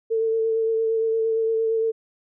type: tone with vibrato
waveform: sine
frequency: 448.1 Hz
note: A4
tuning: 32 cents sharp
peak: -19 dBFS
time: 0.1-1.92 s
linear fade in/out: 20 ms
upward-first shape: sine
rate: 8.7 Hz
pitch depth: 18 cents each way
effects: none